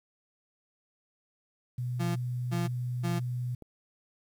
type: tone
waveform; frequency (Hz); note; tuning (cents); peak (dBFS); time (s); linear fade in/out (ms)
sine; 123.47; B2; 0; -30; 1.78-3.55; 5
type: tone bursts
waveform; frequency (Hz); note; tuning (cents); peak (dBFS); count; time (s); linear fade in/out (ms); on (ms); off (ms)
35% pulse; 172.2; F3; -24; -28; 3; 1.99-3.2; 20; 170; 350
type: click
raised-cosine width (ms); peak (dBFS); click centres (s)
2; -33; 3.623
effects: 10-bit